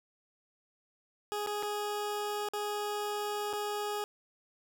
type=tone with dropouts; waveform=20% pulse; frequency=415.3 Hz; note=G#4; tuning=in tune; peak=-28 dBFS; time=1.32-4.04 s; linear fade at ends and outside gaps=0 ms; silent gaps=1.463-1.472 / 1.626-1.631 / 2.487-2.535 / 3.53-3.535 s; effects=none